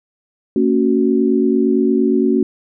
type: chord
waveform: sine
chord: F# major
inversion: first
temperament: equal with one note detuned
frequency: 228.5 / 277.2 / 370 Hz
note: A#3 / C#4 / F#4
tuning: -34 / 0 / 0 cents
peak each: -16 dBFS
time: 0.56-2.43 s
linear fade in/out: 2 ms
effects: none